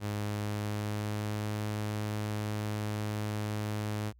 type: tone with pitch glide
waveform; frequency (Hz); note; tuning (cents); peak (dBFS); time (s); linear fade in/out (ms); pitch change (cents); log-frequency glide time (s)
sawtooth; 103.83 to 105.77; G#2 to G#2; 0 to +32; -28; 0-4.13; 50; +32; 0.11-1.55
effects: added 60 Hz sine -56 dBFS peak until 4.19 s